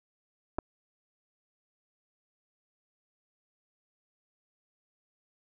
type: clicks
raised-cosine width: 1 ms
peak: -18 dBFS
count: 2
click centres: 0.585 / 0.588 s
effects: none